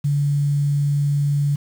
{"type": "tone with quantisation", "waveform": "sine", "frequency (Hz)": 143.7, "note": "D3", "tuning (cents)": -37, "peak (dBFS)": -16, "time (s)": [0.04, 1.56], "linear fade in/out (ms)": 10, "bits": 7, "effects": []}